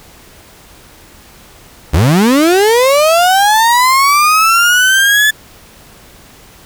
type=linear sweep; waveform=35% pulse; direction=up; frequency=65.41 to 1739 Hz; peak=-5 dBFS; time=1.93-5.31 s; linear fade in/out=10 ms; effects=pink hiss -40 dBFS RMS until 6.65 s